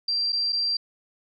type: tone with dropouts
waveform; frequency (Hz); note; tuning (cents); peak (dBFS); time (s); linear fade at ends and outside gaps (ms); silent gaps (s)
sine; 4719; D8; +7; -22; 0.08-0.77; 5; 0.323-0.328 / 0.524-0.528
effects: none